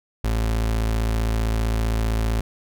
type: tone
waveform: 35% pulse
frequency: 55.4 Hz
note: A1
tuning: 13 cents sharp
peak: -18 dBFS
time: 0.24-2.41 s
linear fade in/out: 5 ms
effects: none